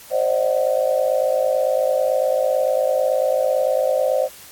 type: tone cluster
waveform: sine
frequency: 524 / 582 / 631 / 741 Hz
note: C5 / D5 / D#5 / F#5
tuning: +2 / -16 / +24 / +2 cents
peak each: -19 / -22 / -22 / -27 dBFS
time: 0.1-4.29 s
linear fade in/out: 50 ms
effects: white hiss -42 dBFS RMS until 4.51 s + AAC 64 kbps